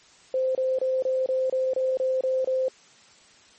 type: tone bursts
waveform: sine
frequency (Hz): 520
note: C5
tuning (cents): -11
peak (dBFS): -21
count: 10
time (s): 0.34-2.683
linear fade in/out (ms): 2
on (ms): 210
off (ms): 27
effects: white hiss -54 dBFS RMS until 3.58 s + MP3 32 kbps